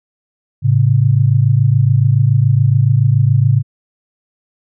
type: tone pair together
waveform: sine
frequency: 109.3 / 136.38 Hz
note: A2 / C#3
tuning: -11 / -28 cents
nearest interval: major third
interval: 383 cents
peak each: -11 dBFS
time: 0.62-3.63 s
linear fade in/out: 50 ms
effects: none

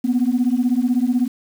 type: beating tone pair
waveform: sine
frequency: 239.5 / 255.5 Hz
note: A#3 / C4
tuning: +47 / -41 cents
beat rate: 16 Hz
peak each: -17 dBFS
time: 0.04-1.28 s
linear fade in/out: 10 ms
effects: tanh soft clip ceiling -10 dBFS + 7-bit

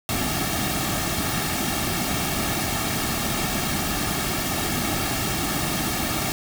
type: noise with comb filter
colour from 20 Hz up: pink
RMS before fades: -25 dBFS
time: 0.09-6.32 s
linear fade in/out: 0 ms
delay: 2 ms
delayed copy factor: -0.65
effects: none

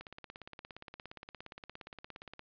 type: click train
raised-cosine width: 0.3 ms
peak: -30 dBFS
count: 42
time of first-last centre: 0.01-2.394 s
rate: 17.2 Hz
effects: resampled to 11025 Hz + 12-bit

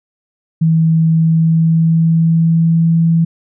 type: tone with pitch glide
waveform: sine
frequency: 161.9 to 165.3 Hz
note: E3 to E3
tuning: -31 to +5 cents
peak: -8 dBFS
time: 0.61-3.25 s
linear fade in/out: 10 ms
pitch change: +36 cents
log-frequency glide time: 1.08-2.94 s
effects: none

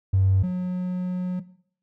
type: tone pair in turn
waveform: triangle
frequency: 95.8 / 181.53 Hz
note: G2 / F#3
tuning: -39 / -33 cents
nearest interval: major seventh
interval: 1106 cents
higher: second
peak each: -13 / -20 dBFS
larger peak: first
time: 0.13-0.43 / 0.43-1.4 s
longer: second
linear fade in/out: 10 ms
effects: noise-tail reverb RT60 0.6 s tail -17 dB re dry + tanh soft clip ceiling -13 dBFS

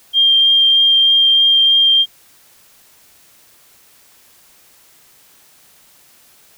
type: tone with vibrato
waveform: sine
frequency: 3192 Hz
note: G7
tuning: 31 cents sharp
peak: -8 dBFS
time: 0.13-2.06 s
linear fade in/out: 50 ms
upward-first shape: triangle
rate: 3.2 Hz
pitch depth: 9 cents each way
effects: white hiss -49 dBFS RMS until 6.57 s

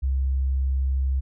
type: tone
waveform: sine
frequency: 66.5 Hz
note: C2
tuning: 29 cents sharp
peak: -20 dBFS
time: 0.02-1.21 s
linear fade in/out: 20 ms
effects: none

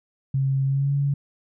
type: tone with pitch glide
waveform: sine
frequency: 135.3 to 140.96 Hz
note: C#3 to C#3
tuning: -42 to +29 cents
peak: -19 dBFS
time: 0.34-1.14 s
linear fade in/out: 5 ms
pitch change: +71 cents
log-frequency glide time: 0.65-0.93 s
effects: none

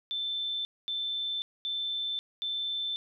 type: tone bursts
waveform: sine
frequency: 3539 Hz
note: A7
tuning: 9 cents sharp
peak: -30 dBFS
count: 4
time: 0.11-2.96 s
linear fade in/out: 0 ms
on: 540 ms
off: 230 ms
effects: none

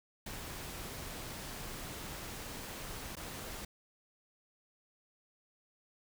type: noise with dropouts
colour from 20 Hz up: pink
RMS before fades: -44 dBFS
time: 0.26-3.65 s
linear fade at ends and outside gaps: 5 ms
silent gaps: 3.155-3.167 s
effects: none

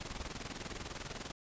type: noise with tremolo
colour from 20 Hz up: pink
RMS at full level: -41 dBFS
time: 0-1.32 s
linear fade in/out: 10 ms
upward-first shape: square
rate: 20 Hz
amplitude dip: 65%
effects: resampled to 16000 Hz

